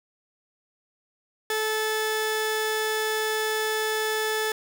sawtooth tone pair together, 434.7 / 869.4 Hz, A4 / A5, -21 / -21 cents, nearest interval octave, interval 1200 cents, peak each -22 dBFS, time 1.5-4.52 s, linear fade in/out 2 ms, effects none

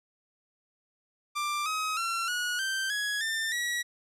sawtooth tone with pitch steps, 1183 / 1267.9 / 1358.9 / 1456.4 / 1561 / 1673 / 1793.1 / 1921.8 Hz, D6 / D#6 / F6 / F#6 / G6 / G#6 / A6 / B6, +12 / +32 / -48 / -28 / -8 / +12 / +32 / -48 cents, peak -25 dBFS, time 1.35-3.83 s, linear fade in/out 20 ms, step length 310 ms, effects low-pass 11000 Hz 12 dB/octave

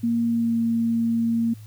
sine tone with pitch glide, 233.1 to 230.2 Hz, A#3 to A#3, 0 to -22 cents, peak -19 dBFS, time 0.03-1.54 s, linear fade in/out 10 ms, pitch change -22 cents, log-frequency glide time 0.24-0.6 s, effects added 107 Hz sine -39 dBFS peak until 1.66 s + white hiss -55 dBFS RMS until 1.66 s

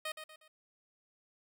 10% pulse tone with echo, 622.3 Hz, D#5, in tune, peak -28 dBFS, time 0.05-0.12 s, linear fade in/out 5 ms, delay 120 ms, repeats 3, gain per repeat -8 dB, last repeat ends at 0.48 s, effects none

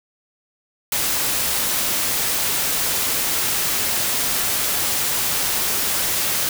white noise, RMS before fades -21 dBFS, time 0.92-6.49 s, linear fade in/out 2 ms, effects none

